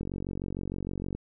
click train, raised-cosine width 3 ms, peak -21 dBFS, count 54, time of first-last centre 0.01-1.15 s, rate 46.5 Hz, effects none

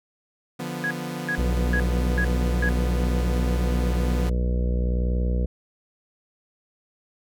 sawtooth chord, B diminished, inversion first, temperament equal, 146.83 / 174.61 / 246.9 Hz, D3 / F3 / B3, 0 / 0 / 0 cents, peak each -31 / -29 / -29 dBFS, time 0.59-4.3 s, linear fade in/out 10 ms
sine tone bursts, 1661.2 Hz, G#6, in tune, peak -23 dBFS, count 5, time 0.84-2.69 s, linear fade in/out 0 ms, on 66 ms, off 380 ms
harmonic tone, 61 Hz, B1, 21 cents flat, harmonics 1 / 2 / 3 / 4 / 5 / 6 / 7 / 8 / 9 / 10, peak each -21 / -33 / -30 / -38 / -42 / -41 / -41 / -35 / -45 / -45 dBFS, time 1.38-5.46 s, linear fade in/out 5 ms
effects none

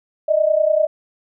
sine tone pair together, 603 / 633.3 Hz, D5 / D#5, +46 / +30 cents, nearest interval minor second, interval 84 cents, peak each -16 dBFS, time 0.28-0.87 s, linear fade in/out 10 ms, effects none

